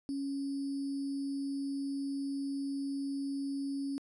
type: tone with sample-and-hold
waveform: sine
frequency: 277.2 Hz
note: C#4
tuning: in tune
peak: -33 dBFS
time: 0.09-3.98 s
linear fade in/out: 0 ms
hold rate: 4900 Hz
effects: resampled to 24000 Hz